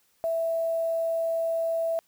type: tone with quantisation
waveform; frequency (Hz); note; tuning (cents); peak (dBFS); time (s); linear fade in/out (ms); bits
sine; 659.3; E5; 0; -24; 0.24-1.99; 0; 8
effects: white hiss -67 dBFS RMS until 2.07 s